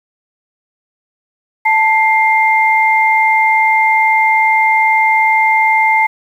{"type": "tone pair together", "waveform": "sine", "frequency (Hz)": [881.2, 2100], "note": ["A5", "C7"], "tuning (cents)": [2, 6], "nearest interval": "octave + minor third", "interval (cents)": 1504, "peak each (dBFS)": -11, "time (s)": [1.65, 6.07], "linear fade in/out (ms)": 10, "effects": ["7-bit"]}